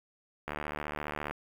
click train, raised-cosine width 0.5 ms, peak -20 dBFS, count 63, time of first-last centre 0.48-1.31 s, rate 74.7 Hz, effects 8-bit

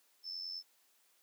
sine tone with amplitude modulation, 5280 Hz, E8, 2 cents sharp, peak -37 dBFS, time 0.23-0.63 s, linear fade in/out 50 ms, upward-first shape sine, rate 89.7 Hz, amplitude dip 65%, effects white hiss -71 dBFS RMS until 1.22 s + high-pass 300 Hz 12 dB/octave

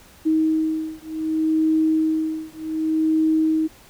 sine beating tone pair, 315.7 / 316.36 Hz, D#4 / D#4, +25 / +29 cents, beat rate 0.66 Hz, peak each -21 dBFS, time 0.25-3.68 s, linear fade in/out 20 ms, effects pink hiss -49 dBFS RMS until 3.89 s

